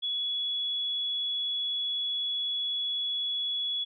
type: tone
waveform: sine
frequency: 3384 Hz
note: G#7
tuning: 32 cents sharp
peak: -28 dBFS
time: 0.02-3.85 s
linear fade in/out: 20 ms
effects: none